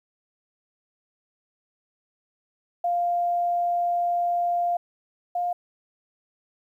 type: tone pair in turn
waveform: sine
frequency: 698.5 / 706.2 Hz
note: F5 / F5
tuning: 0 / +19 cents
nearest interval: unison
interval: 19 cents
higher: second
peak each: -21 / -23 dBFS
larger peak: first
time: 2.84-4.77 / 5.35-5.53 s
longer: first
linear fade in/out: 5 ms
effects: 10-bit